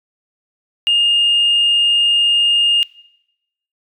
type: tone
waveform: sine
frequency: 2831 Hz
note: F7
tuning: 23 cents sharp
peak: -10 dBFS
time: 0.87-2.83 s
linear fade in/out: 0 ms
effects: noise-tail reverb RT60 0.9 s tail -21 dB re dry + tanh soft clip ceiling -7 dBFS